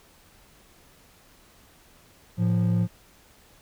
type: tone pair together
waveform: triangle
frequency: 110 / 174.61 Hz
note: A2 / F3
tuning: 0 / 0 cents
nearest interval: minor sixth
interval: 800 cents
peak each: -20 dBFS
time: 2.37-2.88 s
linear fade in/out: 50 ms
effects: tanh soft clip ceiling -13 dBFS + pink hiss -56 dBFS RMS until 3.61 s